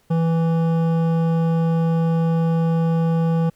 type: tone with hard clipping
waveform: sine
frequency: 164.81 Hz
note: E3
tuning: in tune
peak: -18 dBFS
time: 0.1-3.5 s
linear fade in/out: 10 ms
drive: 12 dB
effects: pink hiss -61 dBFS RMS until 3.55 s